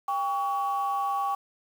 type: tone pair together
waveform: sine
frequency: 796.9 / 1127 Hz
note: G5 / C#6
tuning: +28 / +28 cents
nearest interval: tritone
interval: 600 cents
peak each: -27 dBFS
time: 0.08-1.35 s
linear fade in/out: 5 ms
effects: tanh soft clip ceiling -19 dBFS + 8-bit